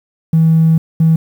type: tone pair in turn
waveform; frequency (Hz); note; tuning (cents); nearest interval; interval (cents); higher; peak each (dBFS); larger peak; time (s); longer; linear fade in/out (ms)
triangle; 161.7 / 161.7; E3 / E3; -33 / -33; unison; 0; neither; -3; neither; 0.33-0.78 / 1-1.16; first; 5
effects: tanh soft clip ceiling -4 dBFS + 7-bit